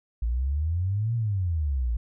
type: exponential two-way sweep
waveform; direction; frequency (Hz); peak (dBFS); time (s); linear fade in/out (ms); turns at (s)
sine; up then down; 55.1 to 119 to 55.1; -23; 0.22-1.97; 5; 1.15
effects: none